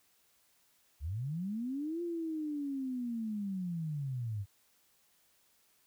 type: linear two-way sweep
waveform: sine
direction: up then down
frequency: 63.8 to 348.3 to 95.4 Hz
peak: -34 dBFS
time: 1-4.46 s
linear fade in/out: 50 ms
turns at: 2.02 s
effects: white hiss -70 dBFS RMS until 5.86 s